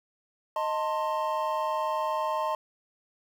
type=tone cluster; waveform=triangle; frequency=623 / 895 / 1055 Hz; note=D#5 / A5 / C6; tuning=+2 / +29 / +14 cents; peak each=-29 dBFS; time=0.56-2.55 s; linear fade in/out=2 ms; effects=9-bit